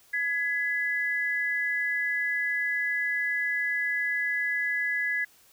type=tone pair together; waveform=sine; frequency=1677.7 / 2005 Hz; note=G#6 / B6; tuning=+17 / +26 cents; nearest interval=minor third; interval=309 cents; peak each=-28 dBFS; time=0.13-5.25 s; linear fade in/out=10 ms; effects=white hiss -59 dBFS RMS until 5.52 s